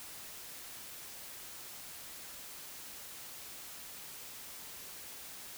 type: silence
effects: white hiss -48 dBFS RMS until 5.57 s